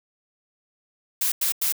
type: noise bursts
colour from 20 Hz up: blue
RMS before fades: -23 dBFS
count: 3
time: 1.21-1.724 s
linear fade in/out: 5 ms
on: 110 ms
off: 92 ms
effects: none